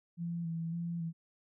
sine tone with vibrato, 167.6 Hz, E3, 29 cents sharp, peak -34 dBFS, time 0.17-1.13 s, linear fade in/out 50 ms, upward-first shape square, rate 1.8 Hz, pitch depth 26 cents each way, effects none

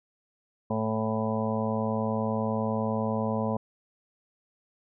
harmonic tone, 110 Hz, A2, in tune, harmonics 1 / 2 / 4 / 5 / 6 / 7 / 8 / 9, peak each -33 / -29 / -35 / -33 / -37 / -38 / -41 / -36 dBFS, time 0.7-3.57 s, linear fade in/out 5 ms, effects none

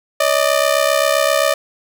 sawtooth ring-modulated tone, 600 Hz, D5, 37 cents sharp, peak -6 dBFS, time 0.2-1.54 s, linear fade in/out 5 ms, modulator 33.8 Hz, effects none

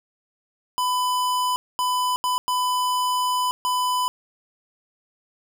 square tone bursts at uneven times, 1000 Hz, B5, 21 cents sharp, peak -21 dBFS, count 5, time 0.78-1.56 / 1.79-2.16 / 2.24-2.38 / 2.48-3.51 / 3.65-4.08 s, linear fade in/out 0 ms, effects none

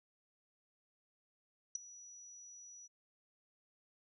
sine tone with ADSR envelope, 5870 Hz, F#8, 15 cents flat, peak -31 dBFS, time 1.75-2.88 s, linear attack 5 ms, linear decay 8 ms, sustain -21 dB, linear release 26 ms, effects none

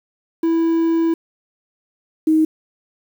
triangle / sine tone pair in turn, 329.6 / 314.6 Hz, E4 / D#4, 0 / +19 cents, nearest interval minor second, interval 81 cents, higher first, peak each -12 / -11 dBFS, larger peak second, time 0.43-1.14 / 2.27-2.45 s, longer first, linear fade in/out 5 ms, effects 7-bit

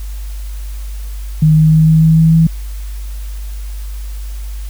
sine tone with pitch steps, 155.56 / 156.73 / 157.91 / 159.1 / 160.3 / 161.51 / 162.73 Hz, D#3 / D#3 / D#3 / D#3 / E3 / E3 / E3, 0 / +13 / +26 / +39 / -48 / -35 / -22 cents, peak -5 dBFS, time 1.42-2.47 s, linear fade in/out 5 ms, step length 150 ms, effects added 50 Hz sine -21 dBFS peak until 4.69 s + white hiss -40 dBFS RMS until 4.69 s

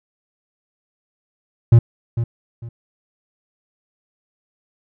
triangle tone with echo, 116.54 Hz, A#2, in tune, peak -3 dBFS, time 1.72-1.79 s, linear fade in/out 5 ms, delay 450 ms, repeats 2, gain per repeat -12 dB, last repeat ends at 2.69 s, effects none

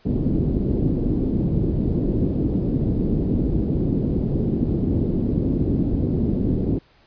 white low-pass noise, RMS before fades -21 dBFS, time 0.05-6.79 s, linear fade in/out 10 ms, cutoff 320 Hz, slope 24 dB/octave, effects pink hiss -56 dBFS RMS until 7.06 s + resampled to 11025 Hz

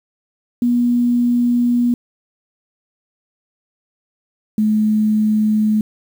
sine tone pair in turn, 241.5 / 214.5 Hz, B3 / A3, -39 / -44 cents, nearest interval major second, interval 205 cents, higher first, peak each -12 dBFS, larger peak neither, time 0.62-1.94 / 4.58-5.81 s, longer first, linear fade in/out 2 ms, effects 7-bit

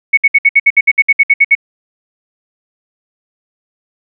sine tone bursts, 2217 Hz, C#7, in tune, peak -3 dBFS, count 14, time 0.13-1.552 s, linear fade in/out 10 ms, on 44 ms, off 62 ms, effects none

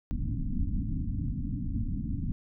pink low-pass noise, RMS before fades -31 dBFS, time 0.11-2.32 s, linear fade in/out 0 ms, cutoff 290 Hz, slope 96 dB/octave, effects none

